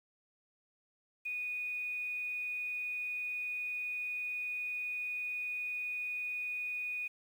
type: tone with quantisation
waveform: sine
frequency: 2473 Hz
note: D#7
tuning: 11 cents flat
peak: -35 dBFS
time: 1.25-7.08 s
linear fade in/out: 10 ms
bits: 10
effects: none